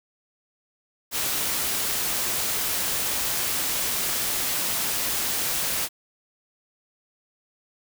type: noise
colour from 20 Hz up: white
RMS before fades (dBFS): -26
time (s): 1.11-5.89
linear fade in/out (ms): 50
effects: none